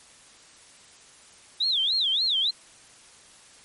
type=tone with vibrato; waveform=sine; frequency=3641 Hz; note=A#7; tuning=41 cents flat; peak=-21 dBFS; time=1.6-2.51 s; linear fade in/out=10 ms; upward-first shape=sine; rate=3.5 Hz; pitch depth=280 cents each way; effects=white hiss -52 dBFS RMS until 3.64 s + MP3 48 kbps